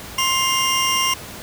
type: tone pair together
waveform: 25% pulse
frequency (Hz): 1055 / 2821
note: C6 / F7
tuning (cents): +14 / +17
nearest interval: octave + perfect fourth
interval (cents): 1703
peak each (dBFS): -16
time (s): 0.18-1.14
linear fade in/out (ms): 5
effects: pink hiss -35 dBFS RMS until 1.42 s + high-pass 60 Hz 12 dB/octave